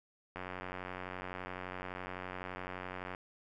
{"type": "click train", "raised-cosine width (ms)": 0.5, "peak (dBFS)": -26, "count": 257, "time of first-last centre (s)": [0.36, 3.149], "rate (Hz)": 91.8, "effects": []}